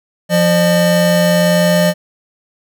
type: tone pair together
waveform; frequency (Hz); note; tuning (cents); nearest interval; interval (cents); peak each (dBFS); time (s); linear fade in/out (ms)
square; 174.61 / 605.2; F3 / D#5; 0 / -48; octave + minor seventh; 2152; -13; 0.29-1.94; 50
effects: none